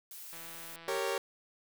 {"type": "noise", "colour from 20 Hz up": "blue", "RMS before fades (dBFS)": -47, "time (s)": [0.11, 0.76], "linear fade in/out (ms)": 2}
{"type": "click train", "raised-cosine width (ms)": 0.3, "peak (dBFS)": -34, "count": 108, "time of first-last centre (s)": [0.33, 0.975], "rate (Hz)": 166}
{"type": "chord", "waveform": "sawtooth", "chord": "G diminished", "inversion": "none", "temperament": "equal with one note detuned", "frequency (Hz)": [392, 462.4, 554.4], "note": ["G4", "Bb4", "Db5"], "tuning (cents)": [0, -14, 0], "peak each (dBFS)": -32, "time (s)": [0.88, 1.18], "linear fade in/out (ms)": 2}
{"effects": []}